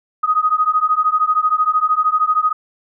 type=beating tone pair; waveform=sine; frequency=1245 / 1258 Hz; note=D#6 / D#6; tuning=+1 / +19 cents; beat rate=13 Hz; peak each=-16 dBFS; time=0.23-2.53 s; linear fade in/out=10 ms; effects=none